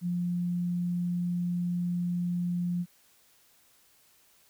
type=tone; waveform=sine; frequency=175.8 Hz; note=F3; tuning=12 cents sharp; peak=-27 dBFS; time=0.01-2.86 s; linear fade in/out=50 ms; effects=white hiss -63 dBFS RMS until 4.49 s